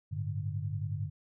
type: chord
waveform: sine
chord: G suspended second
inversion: none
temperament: equal with one note detuned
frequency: 99.08 / 110 / 146.83 Hz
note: G2 / A2 / D3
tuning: +19 / 0 / 0 cents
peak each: -35 / -38 / -37 dBFS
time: 0.11-1.1 s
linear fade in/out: 20 ms
effects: none